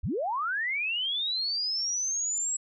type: linear sweep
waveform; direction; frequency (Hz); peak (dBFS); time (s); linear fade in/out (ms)
sine; up; 36.62 to 7740; -27; 0.03-2.57; 10
effects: none